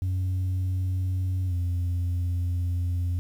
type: tone with pitch glide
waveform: sine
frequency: 92.5 to 88.27 Hz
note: F#2 to F2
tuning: 0 to +19 cents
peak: -21 dBFS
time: 0.02-3.19 s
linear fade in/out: 0 ms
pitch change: -81 cents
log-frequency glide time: 1.47-1.53 s
effects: tanh soft clip ceiling -23 dBFS + 9-bit